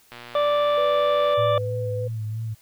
click train, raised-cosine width 0.3 ms, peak -23 dBFS, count 147, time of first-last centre 0.12-1.337 s, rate 120 Hz
harmonic tone, 586 Hz, D5, 4 cents flat, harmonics 1 / 2 / 3 / 4 / 5 / 6, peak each -19 / -24 / -39 / -40 / -42 / -34 dBFS, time 0.35-1.58 s, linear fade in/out 2 ms
sine tone with pitch glide, 493.9 to 501.1 Hz, B4 to B4, 0 to +25 cents, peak -27 dBFS, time 0.77-2.08 s, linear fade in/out 10 ms, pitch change +25 cents, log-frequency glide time 1.23-1.55 s
sine tone with vibrato, 110 Hz, A2, in tune, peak -26 dBFS, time 1.37-2.55 s, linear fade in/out 20 ms, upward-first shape sine, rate 3.1 Hz, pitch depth 45 cents each way
effects white hiss -57 dBFS RMS until 2.61 s

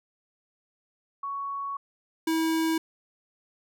sine / square tone pair in turn, 1115 / 323.2 Hz, C#6 / E4, +10 / -34 cents, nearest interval octave + major sixth, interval 2144 cents, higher first, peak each -30 / -24 dBFS, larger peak second, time 1.23-1.77 / 2.27-2.78 s, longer first, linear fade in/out 5 ms, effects none

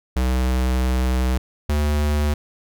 square tone pair in turn, 63.5 / 74.21 Hz, B1 / D2, +49 / +19 cents, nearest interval minor third, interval 270 cents, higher second, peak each -18 dBFS, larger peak neither, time 0.16-1.38 / 1.69-2.34 s, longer first, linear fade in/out 5 ms, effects none

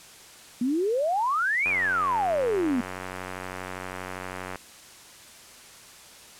sine exponential two-way sweep, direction up then down, 233.1 to 2506 to 233.1 Hz, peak -22 dBFS, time 0.61-2.81 s, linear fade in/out 5 ms, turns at 1.68 s
click train, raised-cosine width 0.5 ms, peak -19 dBFS, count 269, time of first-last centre 1.66-4.557 s, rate 92.5 Hz
effects white hiss -48 dBFS RMS until 6.39 s + low-pass 10000 Hz 12 dB/octave

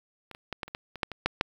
clicks, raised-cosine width 0.3 ms, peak -26 / -29 / -17 / -16 / -29 / -18 / -24 / -10 / -21 / -8 / -7 dBFS, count 11, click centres 0.313 / 0.349 / 0.527 / 0.632 / 0.68 / 0.749 / 0.957 / 1.032 / 1.117 / 1.26 / 1.411 s, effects 8-bit

